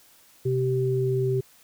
sine tone pair together, 128.96 / 386.8 Hz, C3 / G4, -25 / -23 cents, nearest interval octave + perfect fifth, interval 1902 cents, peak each -24 dBFS, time 0.45-1.41 s, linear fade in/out 10 ms, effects white hiss -56 dBFS RMS until 1.63 s

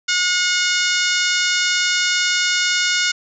harmonic tone with a mistuned harmonic, 722 Hz, F#5, 43 cents flat, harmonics 2 / 3 / 4 / 5 / 6 / 7 / 8 / 9 / 10, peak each -21 / -23 / -24 / -25 / -26 / -26 / -27 / -28 / -28 dBFS, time 0.08-3.12 s, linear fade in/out 10 ms, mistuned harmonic 8, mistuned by -50 cents, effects none

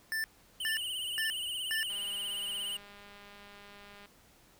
square tone bursts, 1772 Hz, A6, 12 cents sharp, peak -32 dBFS, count 4, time 0.12-1.83 s, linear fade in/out 0 ms, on 120 ms, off 410 ms
square tone with vibrato, 2960 Hz, F#7, in tune, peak -35 dBFS, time 0.6-2.77 s, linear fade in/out 5 ms, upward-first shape triangle, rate 17 Hz, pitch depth 93 cents each way
click train, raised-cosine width 0.3 ms, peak -37 dBFS, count 439, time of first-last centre 1.9-4.058 s, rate 203 Hz
effects pink hiss -62 dBFS RMS until 4.59 s

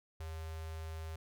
square tone with notch filter, 80.1 Hz, E2, 49 cents flat, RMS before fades -43 dBFS, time 0.2-1.16 s, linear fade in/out 5 ms, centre 240 Hz, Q 1.6, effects none

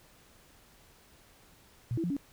sine tone with pitch steps, 118.7 / 330.4 / 174.9 / 281.2 Hz, A#2 / E4 / F3 / C#4, +32 / +4 / +3 / +25 cents, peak -29 dBFS, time 1.91-2.166 s, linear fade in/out 0 ms, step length 64 ms, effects pink hiss -60 dBFS RMS until 2.32 s

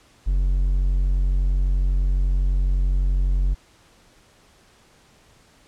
triangle tone, 45.93 Hz, F#1, 12 cents flat, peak -15 dBFS, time 0.26-3.55 s, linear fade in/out 20 ms, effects pink hiss -55 dBFS RMS until 5.67 s + low-pass 9000 Hz 12 dB/octave

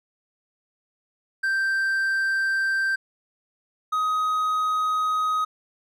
triangle tone pair in turn, 1568 / 1257.7 Hz, G6 / D#6, 0 / +18 cents, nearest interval major third, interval 382 cents, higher first, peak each -19 dBFS, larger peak neither, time 1.43-2.96 / 3.92-5.45 s, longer neither, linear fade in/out 10 ms, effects none

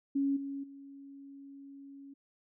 sine tone with level steps, 277.2 Hz, C#4, in tune, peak -27 / -36 / -47 dBFS, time 0.15-2.14 s, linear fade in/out 10 ms, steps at 0.36 / 0.63 s, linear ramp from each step 10 ms, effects none

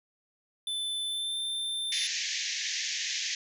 square tone with pitch glide, 3520 to 3569 Hz, A7 to A7, 0 to +24 cents, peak -31 dBFS, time 0.67-2.07 s, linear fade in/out 2 ms, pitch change +24 cents, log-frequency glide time 1.07-1.37 s
white band-pass noise, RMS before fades -33 dBFS, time 1.92-3.35 s, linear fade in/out 2 ms, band 1700 to 6800 Hz, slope 96 dB/octave
effects none

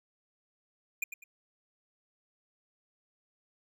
square tone with echo, 2426 Hz, D#7, 44 cents flat, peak -29 dBFS, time 1.02-1.04 s, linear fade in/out 5 ms, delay 100 ms, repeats 2, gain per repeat -10 dB, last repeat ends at 1.24 s, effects none

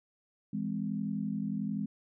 sine chord, E augmented, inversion none, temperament just, 164.81 / 206 / 257.5 Hz, E3 / G#3 / B#3, 0 / -14 / -28 cents, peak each -38 / -33 / -38 dBFS, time 0.53-1.86 s, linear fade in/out 5 ms, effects none

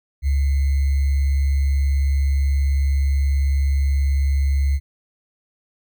sine tone with sample-and-hold, 69.3 Hz, C#2, in tune, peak -15 dBFS, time 0.22-4.8 s, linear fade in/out 50 ms, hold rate 2100 Hz, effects none

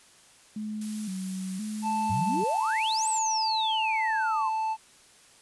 sine tone with vibrato, 200.6 Hz, G3, 40 cents sharp, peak -31 dBFS, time 0.56-2.44 s, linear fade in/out 5 ms, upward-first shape square, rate 0.97 Hz, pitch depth 110 cents each way
blue noise, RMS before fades -41 dBFS, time 0.81-3.19 s, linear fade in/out 5 ms
triangle tone, 880 Hz, A5, in tune, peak -24 dBFS, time 1.82-4.77 s, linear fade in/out 50 ms
sine exponential two-way sweep, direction up then down, 89.2 to 8290 to 999 Hz, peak -28 dBFS, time 2.09-4.5 s, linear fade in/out 20 ms, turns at 3.08 s
effects white hiss -56 dBFS RMS until 5.41 s + resampled to 24000 Hz

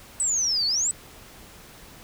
sine exponential two-way sweep, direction down then up, 8160 to 4332 to 8160 Hz, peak -21 dBFS, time 0.2-0.91 s, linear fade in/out 0 ms, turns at 0.66 s, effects pink hiss -47 dBFS RMS until 2.03 s

